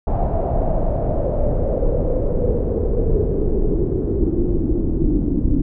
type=noise with low-pass filter sweep; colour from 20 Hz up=brown; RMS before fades=-18 dBFS; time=0.07-5.62 s; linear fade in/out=10 ms; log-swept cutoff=730 to 290 Hz; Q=6.2; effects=none